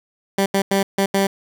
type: tone bursts at uneven times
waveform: 15% pulse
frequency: 196 Hz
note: G3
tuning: in tune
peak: -9 dBFS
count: 5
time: 0.38-0.46 / 0.54-0.62 / 0.71-0.83 / 0.98-1.06 / 1.14-1.27 s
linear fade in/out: 5 ms
effects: none